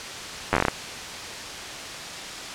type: slowing click train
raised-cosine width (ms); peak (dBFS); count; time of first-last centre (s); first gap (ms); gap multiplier
0.5; -4; 9; 0.53-0.683; 10; 1.18
effects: white hiss -34 dBFS RMS until 2.54 s + low-pass 6000 Hz 12 dB/octave